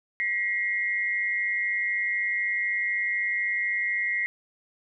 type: tone pair together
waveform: sine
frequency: 1920 / 2124 Hz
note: B6 / C7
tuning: -49 / +25 cents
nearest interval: major second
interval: 174 cents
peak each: -27 dBFS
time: 0.2-4.26 s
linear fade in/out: 0 ms
effects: none